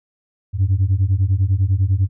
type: beating tone pair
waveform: sine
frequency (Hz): 91 / 101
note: F#2 / G#2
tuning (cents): -28 / -48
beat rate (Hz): 10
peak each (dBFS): -15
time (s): 0.53-2.09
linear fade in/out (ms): 50
effects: tanh soft clip ceiling -10 dBFS